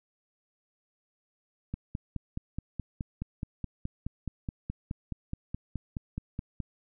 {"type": "click train", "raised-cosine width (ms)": 5, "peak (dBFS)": -21, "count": 24, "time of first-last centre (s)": [1.74, 6.603], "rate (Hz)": 4.73, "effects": []}